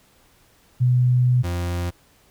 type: tone pair in turn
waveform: sine / 40% pulse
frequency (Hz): 124.7 / 87.39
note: B2 / F2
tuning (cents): +17 / +2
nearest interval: tritone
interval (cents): 615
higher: first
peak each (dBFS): -14 / -22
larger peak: first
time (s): 0.8-1.43 / 1.43-1.91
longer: first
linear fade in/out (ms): 20
effects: pink hiss -57 dBFS RMS until 2.3 s